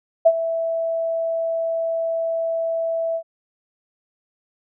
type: tone with ADSR envelope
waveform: sine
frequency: 659 Hz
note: E5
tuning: 1 cent flat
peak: -7 dBFS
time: 0.25-3.23 s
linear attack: 15 ms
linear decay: 54 ms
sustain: -13 dB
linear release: 76 ms
effects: none